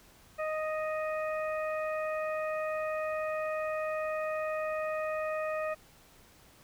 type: harmonic tone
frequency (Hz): 622.3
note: D#5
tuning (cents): 0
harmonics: 1 / 2 / 3 / 4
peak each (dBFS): -32 / -38 / -42 / -44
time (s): 0.38-5.75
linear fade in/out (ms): 20
effects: pink hiss -59 dBFS RMS until 6.63 s